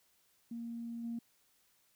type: tone with level steps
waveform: sine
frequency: 233.1 Hz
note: A#3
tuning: in tune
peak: -39 / -36 dBFS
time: 0.51-1.19 s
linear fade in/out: 5 ms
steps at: 1.03 s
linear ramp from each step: 20 ms
effects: tanh soft clip ceiling -32 dBFS + white hiss -72 dBFS RMS until 1.95 s